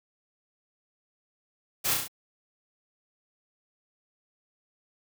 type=noise with echo; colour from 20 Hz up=white; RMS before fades=-27 dBFS; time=1.84-1.95 s; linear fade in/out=20 ms; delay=33 ms; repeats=4; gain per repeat=-3 dB; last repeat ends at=2.082 s; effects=none